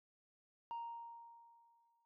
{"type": "tone with exponential decay", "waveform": "sine", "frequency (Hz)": 932.3, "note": "A#5", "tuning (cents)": 0, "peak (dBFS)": -38, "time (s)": [0.71, 2.05], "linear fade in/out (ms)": 0, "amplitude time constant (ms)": 290, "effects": ["tanh soft clip ceiling -40 dBFS"]}